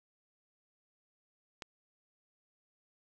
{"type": "click", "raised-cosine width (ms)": 0.2, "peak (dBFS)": -24, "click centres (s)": 1.622, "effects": []}